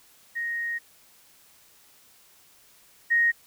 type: tone pair in turn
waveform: sine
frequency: 1869 / 1869 Hz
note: A#6 / A#6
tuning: +4 / +4 cents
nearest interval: unison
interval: 0 cents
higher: neither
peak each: -27 / -18 dBFS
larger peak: second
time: 0.35-0.79 / 3.1-3.32 s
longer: first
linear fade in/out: 20 ms
effects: white hiss -57 dBFS RMS until 3.46 s